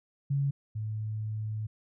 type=tone pair in turn; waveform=sine; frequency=139.7 / 108.08 Hz; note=C#3 / A2; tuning=+14 / -30 cents; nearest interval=major third; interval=444 cents; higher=first; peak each=-25 / -31 dBFS; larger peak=first; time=0.3-0.51 / 0.75-1.67 s; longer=second; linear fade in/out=10 ms; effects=none